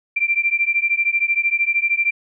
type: beating tone pair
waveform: sine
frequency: 2354 / 2367 Hz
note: D7 / D7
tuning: +3 / +13 cents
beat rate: 13 Hz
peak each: -19 dBFS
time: 0.16-2.11 s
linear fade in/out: 10 ms
effects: none